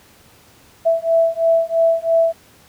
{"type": "beating tone pair", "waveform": "sine", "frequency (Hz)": [659.3, 662.3], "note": ["E5", "E5"], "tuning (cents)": [0, 8], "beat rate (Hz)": 3, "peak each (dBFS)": -16, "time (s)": [0.85, 2.33], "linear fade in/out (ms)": 20, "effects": ["pink hiss -49 dBFS RMS until 2.68 s", "high-pass 60 Hz 12 dB/octave"]}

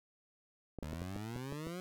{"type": "clicks", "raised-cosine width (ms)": 2, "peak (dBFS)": -29, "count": 8, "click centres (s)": [0.787, 0.827, 0.931, 1.019, 1.162, 1.362, 1.524, 1.67]}
{"type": "exponential sweep", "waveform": "20% pulse", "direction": "up", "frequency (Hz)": [73.42, 185.9], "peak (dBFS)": -36, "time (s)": [0.83, 1.8], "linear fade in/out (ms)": 0}
{"effects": []}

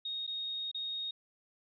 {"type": "tone with dropouts", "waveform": "sine", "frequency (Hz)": 3729, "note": "A#7", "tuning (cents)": 0, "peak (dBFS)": -35, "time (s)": [0.05, 1.11], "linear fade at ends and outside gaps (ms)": 5, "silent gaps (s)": [[0.267, 0.275], [0.715, 0.745]], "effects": []}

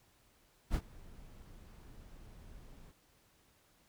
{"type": "noise with ADSR envelope", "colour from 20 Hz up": "brown", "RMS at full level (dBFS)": -30, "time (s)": [0.7, 2.93], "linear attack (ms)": 47, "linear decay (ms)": 60, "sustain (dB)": -24, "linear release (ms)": 34, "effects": ["pink hiss -69 dBFS RMS until 3.88 s"]}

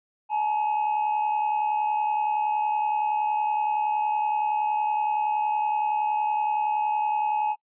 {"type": "tone pair together", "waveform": "triangle", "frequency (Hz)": [849.3, 920], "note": ["G#5", "A#5"], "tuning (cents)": [39, -23], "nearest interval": "minor second", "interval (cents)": 138, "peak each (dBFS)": [-21, -30], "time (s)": [0.29, 7.56], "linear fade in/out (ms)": 50, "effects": ["noise-tail reverb RT60 0.1 s tail -26 dB re dry", "resampled to 8000 Hz"]}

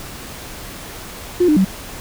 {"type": "tone with pitch steps", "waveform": "triangle", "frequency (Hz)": [355.6, 302.4, 190.5], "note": ["F4", "D#4", "G3"], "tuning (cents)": [31, -49, -49], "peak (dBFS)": -6, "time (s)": [1.4, 1.649], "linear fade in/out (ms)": 10, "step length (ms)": 83, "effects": ["tanh soft clip ceiling -8 dBFS", "pink hiss -33 dBFS RMS until 2 s"]}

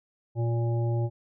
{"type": "harmonic tone with a mistuned harmonic", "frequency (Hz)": 117.5, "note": "A#2", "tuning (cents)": 14, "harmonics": [1, 3, 5, 7], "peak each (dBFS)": [-24, -34, -38, -41], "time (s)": [0.35, 1.1], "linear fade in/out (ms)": 50, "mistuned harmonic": 5, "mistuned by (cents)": -27, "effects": []}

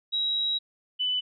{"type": "tone pair in turn", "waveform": "sine", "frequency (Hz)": [3851, 2996], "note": ["B7", "F#7"], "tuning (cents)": [-44, 21], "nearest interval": "major third", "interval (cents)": 435, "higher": "first", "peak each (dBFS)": -24, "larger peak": "neither", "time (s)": [[0.12, 0.59], [0.99, 1.21]], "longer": "first", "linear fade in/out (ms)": 20, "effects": []}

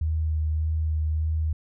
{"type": "tone with vibrato", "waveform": "sine", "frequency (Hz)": 78.3, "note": "D#2", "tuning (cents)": 11, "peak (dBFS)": -22, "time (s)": [0.01, 1.53], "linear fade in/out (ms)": 5, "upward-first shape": "sine", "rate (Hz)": 1.7, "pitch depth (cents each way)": 16, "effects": []}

